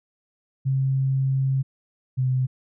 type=tone pair in turn; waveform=sine; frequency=134 / 129 Hz; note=C3 / C3; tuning=+42 / -24 cents; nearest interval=minor second; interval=66 cents; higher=first; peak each=-19 dBFS; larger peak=neither; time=0.65-1.63 / 2.17-2.47 s; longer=first; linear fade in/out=20 ms; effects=none